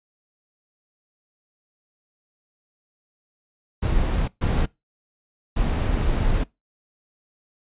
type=noise bursts at uneven times; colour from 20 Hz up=brown; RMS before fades=-21 dBFS; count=3; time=3.82-4.28 / 4.41-4.66 / 5.56-6.44 s; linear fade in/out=10 ms; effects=noise-tail reverb RT60 0.2 s tail -22 dB re dry + resampled to 8000 Hz